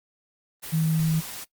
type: tone in noise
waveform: sine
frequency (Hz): 159.8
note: D#3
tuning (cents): +47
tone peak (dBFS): -20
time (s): 0.72-1.21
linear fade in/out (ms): 20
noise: white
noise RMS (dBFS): -37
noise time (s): 0.62-1.45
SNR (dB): +14
effects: noise-tail reverb RT60 0.1 s tail -19 dB re dry + Opus 32 kbps